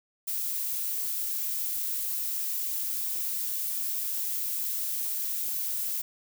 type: noise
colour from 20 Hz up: violet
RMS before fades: -31 dBFS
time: 0.27-6.02 s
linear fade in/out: 10 ms
effects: none